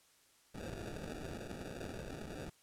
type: noise with sample-and-hold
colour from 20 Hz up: blue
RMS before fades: -45 dBFS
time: 0.54-2.5 s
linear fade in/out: 10 ms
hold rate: 1050 Hz
effects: white hiss -68 dBFS RMS until 2.62 s + low-pass 11000 Hz 12 dB/octave